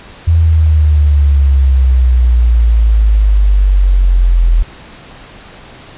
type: exponential sweep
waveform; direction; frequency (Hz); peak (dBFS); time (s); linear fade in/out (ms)
sine; down; 83.4 to 41.29; -5; 0.27-4.63; 10
effects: pink hiss -35 dBFS RMS until 5.97 s + resampled to 8000 Hz